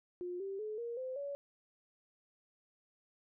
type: tone with pitch steps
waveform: sine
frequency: 356.3 / 390.8 / 428.6 / 470.1 / 515.7 / 565.6 Hz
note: F4 / G4 / A4 / A#4 / C5 / C#5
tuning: +35 / -5 / -45 / +15 / -25 / +35 cents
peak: -38 dBFS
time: 0.21-1.35 s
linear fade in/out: 0 ms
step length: 190 ms
effects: none